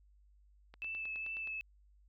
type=click train; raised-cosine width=0.3 ms; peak=-37 dBFS; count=8; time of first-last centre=0.74-1.474 s; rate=9.54 Hz
type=tone with vibrato; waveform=sine; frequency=2627 Hz; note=E7; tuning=7 cents flat; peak=-38 dBFS; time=0.82-1.61 s; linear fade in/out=0 ms; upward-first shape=sine; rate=2.4 Hz; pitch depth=16 cents each way
effects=added 50 Hz sine -62 dBFS peak until 2.08 s

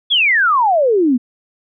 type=exponential sweep; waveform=sine; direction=down; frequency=3489 to 232.6 Hz; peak=-10 dBFS; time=0.1-1.18 s; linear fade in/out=20 ms; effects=none

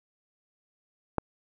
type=click; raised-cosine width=1 ms; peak=-11 dBFS; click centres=1.183 s; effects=none

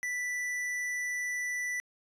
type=tone with tanh clipping; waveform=triangle; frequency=1975.5 Hz; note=B6; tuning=in tune; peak=-33 dBFS; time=0.03-1.8 s; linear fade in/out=0 ms; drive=16 dB; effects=resampled to 32000 Hz

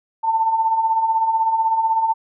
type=beating tone pair; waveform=sine; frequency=880 / 896 Hz; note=A5 / A5; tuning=0 / +31 cents; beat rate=16 Hz; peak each=-24 / -16 dBFS; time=0.23-2.14 s; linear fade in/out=20 ms; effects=none

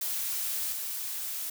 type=noise with level steps; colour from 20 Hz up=blue; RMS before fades=-32 / -35 dBFS; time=0.01-1.5 s; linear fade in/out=5 ms; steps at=0.72 s; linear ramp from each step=2 ms; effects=none

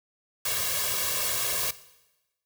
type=noise with comb filter; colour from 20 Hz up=white; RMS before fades=-28 dBFS; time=0.45-1.71 s; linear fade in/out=5 ms; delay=1.8 ms; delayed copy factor=+0.85; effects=noise-tail reverb RT60 1.0 s tail -17 dB re dry + high-pass 60 Hz 12 dB/octave

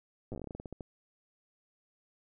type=slowing click train; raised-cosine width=2 ms; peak=-28 dBFS; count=16; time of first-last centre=0.32-0.808 s; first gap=8 ms; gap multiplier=1.18; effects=none

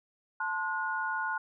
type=chord; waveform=sine; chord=F# diminished; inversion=first; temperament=equal with one note detuned; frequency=880 / 1046.5 / 1447 Hz; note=A5 / C6 / F#6; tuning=0 / 0 / -39 cents; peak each=-35 / -37 / -32 dBFS; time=0.4-1.38 s; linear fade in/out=5 ms; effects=none

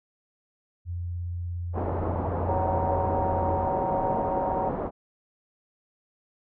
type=tone with vibrato; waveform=sine; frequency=87.31 Hz; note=F2; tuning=in tune; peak=-29 dBFS; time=0.85-3.68 s; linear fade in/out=50 ms; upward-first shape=triangle; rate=17 Hz; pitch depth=15 cents each way
type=low-pass noise; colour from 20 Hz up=white; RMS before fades=-30 dBFS; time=1.73-4.91 s; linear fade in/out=50 ms; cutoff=850 Hz; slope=24 dB/octave
type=chord; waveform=sine; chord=F# major; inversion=second; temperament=equal with one note detuned; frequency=554.4 / 754.2 / 932.3 Hz; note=C#5 / F#5 / A#5; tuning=0 / +33 / 0 cents; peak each=-30 dBFS; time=2.48-4.7 s; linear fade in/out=10 ms
effects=none

